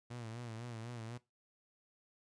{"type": "tone with vibrato", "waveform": "sawtooth", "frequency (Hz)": 116.54, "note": "A#2", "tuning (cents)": 0, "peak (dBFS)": -40, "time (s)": [0.1, 1.18], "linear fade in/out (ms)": 10, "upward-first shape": "sine", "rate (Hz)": 4, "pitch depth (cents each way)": 85, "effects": ["noise-tail reverb RT60 0.2 s tail -17 dB re dry", "resampled to 22050 Hz"]}